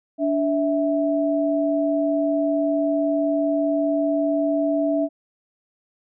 sine tone pair together, 290.3 / 654.9 Hz, D4 / E5, -20 / -11 cents, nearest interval octave + major second, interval 1409 cents, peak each -21 dBFS, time 0.18-5.09 s, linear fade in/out 50 ms, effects none

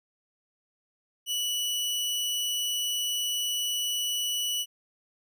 sawtooth tone, 2952 Hz, F#7, 5 cents flat, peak -24 dBFS, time 1.26-4.66 s, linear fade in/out 50 ms, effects none

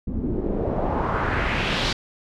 pink noise with low-pass filter sweep, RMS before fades -24 dBFS, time 0.07-1.93 s, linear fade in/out 5 ms, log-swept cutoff 210 to 4500 Hz, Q 2, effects none

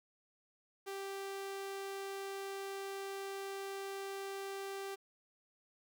sawtooth tone, 392 Hz, G4, in tune, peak -37 dBFS, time 0.86-4.96 s, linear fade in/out 20 ms, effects 11-bit

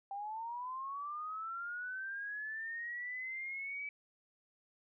sine linear sweep, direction up, 784 to 2300 Hz, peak -39 dBFS, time 0.11-3.89 s, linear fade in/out 2 ms, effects none

